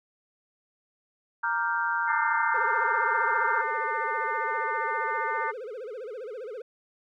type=chord; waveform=sine; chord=G minor seventh; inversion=first; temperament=equal; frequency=932.3 / 1174.7 / 1396.9 / 1568 Hz; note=Bb5 / D6 / F6 / G6; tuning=0 / 0 / 0 / 0 cents; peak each=-29 / -35 / -29 / -30 dBFS; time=1.43-3.62 s; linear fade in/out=10 ms
type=harmonic tone; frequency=299.6 Hz; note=D4; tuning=35 cents sharp; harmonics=3 / 4 / 5 / 6 / 7; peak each=-30 / -32 / -34 / -36 / -37 dBFS; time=2.07-5.52 s; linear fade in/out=20 ms
type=tone with vibrato; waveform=triangle; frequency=466.2 Hz; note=A#4; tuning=in tune; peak=-33 dBFS; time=2.54-6.62 s; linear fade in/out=5 ms; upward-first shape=sine; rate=15 Hz; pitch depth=220 cents each way
effects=none